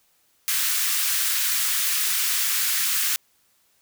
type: high-pass noise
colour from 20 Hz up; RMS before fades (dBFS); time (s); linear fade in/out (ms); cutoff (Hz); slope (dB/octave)
white; -23; 0.48-3.16; 0; 1300; 24
effects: white hiss -64 dBFS RMS until 3.81 s